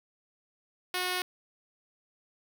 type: tone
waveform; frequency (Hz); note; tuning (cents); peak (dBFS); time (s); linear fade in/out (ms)
5% pulse; 363.8; F#4; -29; -18; 0.94-1.22; 2
effects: none